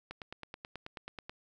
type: click train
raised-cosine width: 0.3 ms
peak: -26 dBFS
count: 12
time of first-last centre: 0.11-1.295 s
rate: 9.28 Hz
effects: none

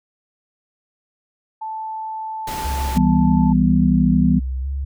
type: tone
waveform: sine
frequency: 878 Hz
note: A5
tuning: 4 cents flat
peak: -25 dBFS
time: 1.61-3.53 s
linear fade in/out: 10 ms
type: noise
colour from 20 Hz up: pink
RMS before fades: -30 dBFS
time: 2.47-2.98 s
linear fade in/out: 5 ms
type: tone with vibrato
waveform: sine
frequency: 66.7 Hz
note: C2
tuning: 34 cents sharp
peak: -21 dBFS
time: 2.64-4.85 s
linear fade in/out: 10 ms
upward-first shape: square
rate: 2 Hz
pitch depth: 50 cents each way
type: chord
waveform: sine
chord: E minor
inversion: none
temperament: just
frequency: 164.81 / 197.78 / 247.2 Hz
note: E3 / G3 / B3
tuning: 0 / +16 / +2 cents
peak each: -17 dBFS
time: 2.95-4.4 s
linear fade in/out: 20 ms
effects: none

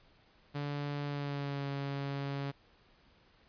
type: tone with pitch glide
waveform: sawtooth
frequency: 144.3 to 139.71 Hz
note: D3 to C#3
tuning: -30 to +14 cents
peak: -31 dBFS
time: 0.54-2.52 s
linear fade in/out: 20 ms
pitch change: -56 cents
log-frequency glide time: 1.04-1.68 s
effects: pink hiss -65 dBFS RMS until 3.48 s + resampled to 11025 Hz

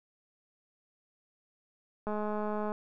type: click train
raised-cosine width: 1 ms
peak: -22 dBFS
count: 138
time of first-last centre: 2.07-2.719 s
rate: 211 Hz
effects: none

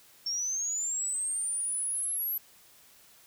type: linear sweep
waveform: sine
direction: up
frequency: 5430 to 11840 Hz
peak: -29 dBFS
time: 0.26-2.38 s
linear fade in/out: 5 ms
effects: white hiss -58 dBFS RMS until 3.26 s

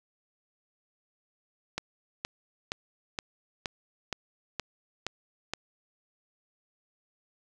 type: click train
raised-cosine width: 0.2 ms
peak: -14 dBFS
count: 9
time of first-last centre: 1.78-5.536 s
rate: 2.13 Hz
effects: none

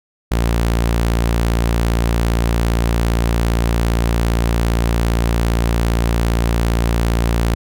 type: tone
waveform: sawtooth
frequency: 57.5 Hz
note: A#1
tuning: 23 cents flat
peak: -10 dBFS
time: 0.31-7.55 s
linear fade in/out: 10 ms
effects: none

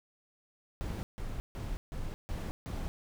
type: noise bursts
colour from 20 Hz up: brown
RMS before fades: -37 dBFS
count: 6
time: 0.81-2.88 s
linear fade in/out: 0 ms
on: 220 ms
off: 150 ms
effects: none

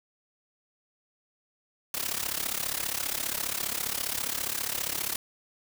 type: noise with amplitude modulation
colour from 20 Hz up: white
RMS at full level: -28 dBFS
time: 1.94-5.16 s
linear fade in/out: 2 ms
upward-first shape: sine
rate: 34.9 Hz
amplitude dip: 85%
effects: none

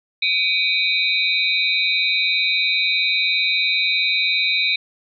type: tone cluster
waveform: sine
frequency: 2298 / 2481 / 3725 / 3985 Hz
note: D7 / D#7 / A#7 / B7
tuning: -38 / -6 / -2 / +15 cents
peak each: -22 dBFS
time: 0.22-4.76 s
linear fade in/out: 5 ms
effects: none

